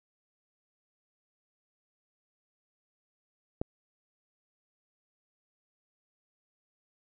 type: click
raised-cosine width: 2 ms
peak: -17 dBFS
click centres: 3.615 s
effects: none